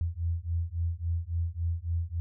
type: beating tone pair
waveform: sine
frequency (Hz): 82.7 / 86.3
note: E2 / F2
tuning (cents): +6 / -20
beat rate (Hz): 3.6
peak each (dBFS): -31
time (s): 0.01-2.2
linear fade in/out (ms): 0
effects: none